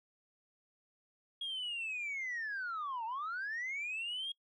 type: linear two-way sweep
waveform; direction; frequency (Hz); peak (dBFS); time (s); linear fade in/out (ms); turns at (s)
sine; down then up; 3300 to 870 to 3300; -35; 1.41-4.32; 5; 3.05
effects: noise-tail reverb RT60 0.1 s tail -25 dB re dry + tanh soft clip ceiling -34 dBFS